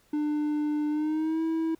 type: tone with pitch glide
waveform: triangle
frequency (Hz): 298.9 to 324.1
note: D4 to E4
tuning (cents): +31 to -29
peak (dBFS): -23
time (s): 0.13-1.75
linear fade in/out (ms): 5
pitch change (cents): +140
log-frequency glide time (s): 0.89-1.42
effects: pink hiss -64 dBFS RMS until 1.79 s